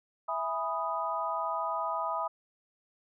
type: chord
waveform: sine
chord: E major seventh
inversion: none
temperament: equal with one note detuned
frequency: 659.3 / 824.4 / 987.8 / 1244.5 Hz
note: E5 / G#5 / B5 / D#6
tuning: 0 / -13 / 0 / 0 cents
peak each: -36 / -38 / -34 / -34 dBFS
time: 0.28-2.28 s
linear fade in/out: 10 ms
effects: none